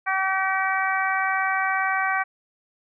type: harmonic tone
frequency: 382.6 Hz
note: G4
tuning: 42 cents flat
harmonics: 2 / 3 / 4 / 5 / 6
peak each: -26 / -27 / -26 / -28 / -30 dBFS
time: 0.06-2.24 s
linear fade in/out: 20 ms
effects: none